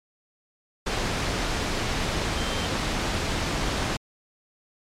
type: tone in noise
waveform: sine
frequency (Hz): 3136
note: G7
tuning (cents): 0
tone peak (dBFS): -36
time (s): 2.37-2.67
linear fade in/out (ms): 10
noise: pink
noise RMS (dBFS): -26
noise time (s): 0.86-3.97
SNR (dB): -13
effects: low-pass 6000 Hz 12 dB/octave + MP3 96 kbps